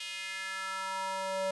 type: tone with high-pass filter sweep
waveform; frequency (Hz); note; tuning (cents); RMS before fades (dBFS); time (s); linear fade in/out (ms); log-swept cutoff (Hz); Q
square; 191.1; G3; -44; -36; 0-1.51; 5; 2900 to 550; 2.6
effects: resampled to 24000 Hz